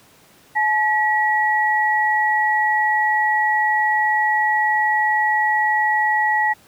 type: tone pair together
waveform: sine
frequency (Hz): 857 / 1924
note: A5 / B6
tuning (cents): -46 / -46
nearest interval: octave + major second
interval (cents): 1400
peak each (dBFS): -18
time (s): 0.55-6.54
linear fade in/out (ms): 20
effects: pink hiss -51 dBFS RMS until 6.67 s + high-pass 100 Hz 12 dB/octave